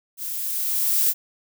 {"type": "noise with level ramp", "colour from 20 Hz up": "violet", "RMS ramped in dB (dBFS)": [-31, -18], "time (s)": [0.17, 1.14], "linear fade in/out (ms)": 50, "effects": []}